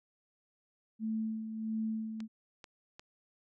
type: tone with tremolo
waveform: sine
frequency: 220.3 Hz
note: A3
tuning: 2 cents sharp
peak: -31 dBFS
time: 0.99-2.28 s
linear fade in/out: 50 ms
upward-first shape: sine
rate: 1.5 Hz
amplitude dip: 55%
type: clicks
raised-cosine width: 0.2 ms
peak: -31 dBFS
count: 3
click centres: 2.204 / 2.642 / 2.995 s
effects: none